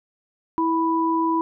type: tone pair together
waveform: sine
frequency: 326.9 / 987.8 Hz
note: E4 / B5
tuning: -14 / 0 cents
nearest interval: octave + perfect fifth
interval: 1914 cents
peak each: -21 dBFS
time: 0.58-1.41 s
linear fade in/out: 0 ms
effects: none